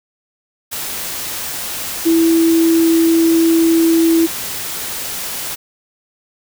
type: tone in noise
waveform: sine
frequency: 329.6 Hz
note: E4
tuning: in tune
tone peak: -9 dBFS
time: 2.05-4.27 s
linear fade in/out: 20 ms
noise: white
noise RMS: -24 dBFS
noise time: 0.71-5.56 s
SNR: +12 dB
effects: none